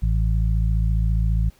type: harmonic tone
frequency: 54.7 Hz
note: A1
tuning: 9 cents flat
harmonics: 1 / 2 / 3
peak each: -18 / -24 / -28 dBFS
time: 0.02-1.5 s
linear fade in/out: 10 ms
effects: pink hiss -57 dBFS RMS until 1.59 s